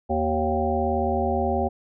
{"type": "harmonic tone with a mistuned harmonic", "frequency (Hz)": 78.5, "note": "D#2", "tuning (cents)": 16, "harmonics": [1, 3, 5, 7, 9, 10], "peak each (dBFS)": [-28, -28, -28, -28, -28, -28], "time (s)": [0.09, 1.69], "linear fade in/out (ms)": 20, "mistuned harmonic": 5, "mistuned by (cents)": -42, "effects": []}